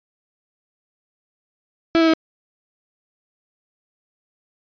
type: tone with pitch steps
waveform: 35% pulse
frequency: 330.5 / 325.8 / 321.1 Hz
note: E4 / E4 / E4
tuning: +5 / -20 / -45 cents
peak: -11 dBFS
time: 1.95-2.136 s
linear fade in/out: 0 ms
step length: 62 ms
effects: resampled to 11025 Hz